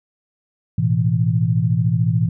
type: chord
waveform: sine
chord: A suspended second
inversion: none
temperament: just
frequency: 110 / 123.75 / 165 Hz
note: A2 / B2 / E3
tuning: 0 / +4 / +2 cents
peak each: -19 dBFS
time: 0.78-2.29 s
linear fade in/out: 5 ms
effects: none